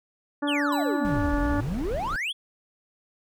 harmonic tone, 289.2 Hz, D4, 27 cents flat, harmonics 1 / 2 / 3 / 4 / 5 / 6, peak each -25 / -32 / -34 / -36 / -36 / -39 dBFS, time 0.42-1.61 s, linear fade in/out 10 ms
triangle exponential two-way sweep, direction down then up, 3520 to 39.75 to 3520 Hz, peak -25 dBFS, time 0.47-2.33 s, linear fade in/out 20 ms, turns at 1.4 s
sawtooth tone with exponential decay, 3951 Hz, B7, in tune, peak -30 dBFS, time 0.72-1.37 s, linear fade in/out 5 ms, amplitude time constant 140 ms
brown noise, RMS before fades -33 dBFS, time 1.05-2.16 s, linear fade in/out 0 ms
effects none

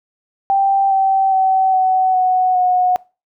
sine tone with pitch steps, 784 / 772.8 / 761.7 / 750.8 / 740 / 729.4 Hz, G5 / G5 / G5 / F#5 / F#5 / F#5, 0 / -25 / -50 / +25 / 0 / -25 cents, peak -11 dBFS, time 0.5-2.96 s, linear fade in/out 0 ms, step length 410 ms, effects noise-tail reverb RT60 0.3 s tail -22 dB re dry

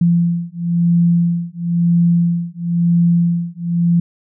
sine beating tone pair, 170.8 / 171.79 Hz, F3 / F3, -38 / -28 cents, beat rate 0.99 Hz, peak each -15 dBFS, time 0.01-4 s, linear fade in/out 5 ms, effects none

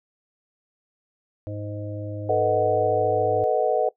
harmonic tone, 103.83 Hz, G#2, in tune, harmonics 1 / 3 / 5 / 6, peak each -31 / -36 / -38 / -39 dBFS, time 1.47-3.44 s, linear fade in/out 0 ms
sine chord, B dominant seventh, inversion third, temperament equal, 440 / 493.9 / 622.3 / 740 Hz, A4 / B4 / D#5 / F#5, 0 / 0 / 0 / 0 cents, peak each -24 dBFS, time 2.29-3.89 s, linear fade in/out 5 ms
effects noise-tail reverb RT60 0.1 s tail -20 dB re dry

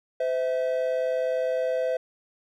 triangle tone pair together, 511.8 / 651 Hz, C5 / E5, -38 / -22 cents, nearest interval major third, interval 416 cents, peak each -23 / -26 dBFS, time 0.2-1.97 s, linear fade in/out 5 ms, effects none

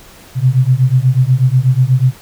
sine beating tone pair, 124.8 / 133 Hz, B2 / C3, +19 / +29 cents, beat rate 8.2 Hz, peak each -11 dBFS, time 0.35-2.14 s, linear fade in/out 50 ms, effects pink hiss -40 dBFS RMS until 2.21 s

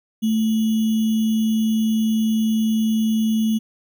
sine tone with sample-and-hold, 220 Hz, A3, in tune, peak -16 dBFS, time 0.22-3.59 s, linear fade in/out 20 ms, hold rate 3150 Hz, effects none

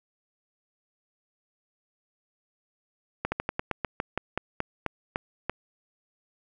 slowing click train, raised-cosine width 0.5 ms, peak -12 dBFS, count 14, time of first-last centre 3.25-5.496 s, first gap 70 ms, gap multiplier 1.14, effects none

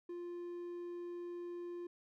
triangle tone, 349.2 Hz, F4, in tune, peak -40 dBFS, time 0.09-1.87 s, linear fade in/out 5 ms, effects none

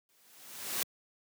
white noise with exponential growth, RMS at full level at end -31 dBFS, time 0.09-0.83 s, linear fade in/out 1 ms, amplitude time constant 160 ms, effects high-pass 150 Hz 12 dB/octave

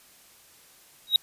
triangle tone with exponential growth, 3814 Hz, A#7, 39 cents sharp, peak -10 dBFS, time 1.07-1.16 s, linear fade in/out 2 ms, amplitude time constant 18 ms, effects white hiss -55 dBFS RMS until 1.22 s + resampled to 32000 Hz

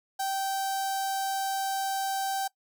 sawtooth tone with notch filter, 778 Hz, G5, 13 cents flat, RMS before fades -30 dBFS, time 0.19-2.48 s, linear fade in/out 10 ms, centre 2200 Hz, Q 0.78, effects noise-tail reverb RT60 0.1 s tail -21 dB re dry

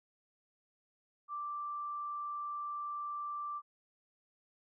sine tone, 1174.7 Hz, D6, in tune, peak -37 dBFS, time 1.28-3.62 s, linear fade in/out 50 ms, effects none

